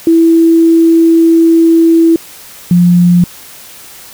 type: tone pair in turn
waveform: sine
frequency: 330 / 175.98 Hz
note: E4 / F3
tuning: +2 / +13 cents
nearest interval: major seventh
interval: 1089 cents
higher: first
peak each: -3 dBFS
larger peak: neither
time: 0.07-2.16 / 2.71-3.24 s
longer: first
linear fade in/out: 2 ms
effects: white hiss -33 dBFS RMS until 4.13 s